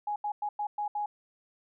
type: tone bursts at uneven times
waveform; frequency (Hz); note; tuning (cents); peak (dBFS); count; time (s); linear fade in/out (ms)
sine; 832; G#5; +3; -29; 6; 0.07-0.16 / 0.24-0.32 / 0.42-0.49 / 0.59-0.67 / 0.78-0.88 / 0.95-1.06; 5
effects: none